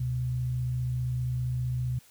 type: tone pair together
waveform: sine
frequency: 69.95 / 125.1 Hz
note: C#2 / B2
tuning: +16 / +23 cents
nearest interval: minor seventh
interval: 1007 cents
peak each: -38 / -27 dBFS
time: 0-1.99 s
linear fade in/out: 5 ms
effects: white hiss -58 dBFS RMS until 2.1 s